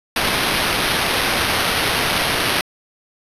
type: noise with sample-and-hold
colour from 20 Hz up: white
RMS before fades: -19 dBFS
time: 0.16-2.61 s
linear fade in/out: 2 ms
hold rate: 7350 Hz
effects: resampled to 32000 Hz